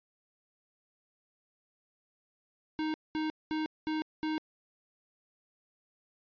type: tone bursts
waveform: square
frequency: 311.5 Hz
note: D#4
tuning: 2 cents sharp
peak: -31 dBFS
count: 5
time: 2.79-4.38 s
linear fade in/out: 0 ms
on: 150 ms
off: 210 ms
effects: resampled to 11025 Hz